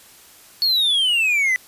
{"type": "exponential sweep", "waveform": "triangle", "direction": "down", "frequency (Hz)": [4435, 1975.5], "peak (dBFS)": -14, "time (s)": [0.62, 1.56], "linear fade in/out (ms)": 0, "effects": ["white hiss -47 dBFS RMS until 1.67 s", "resampled to 32000 Hz"]}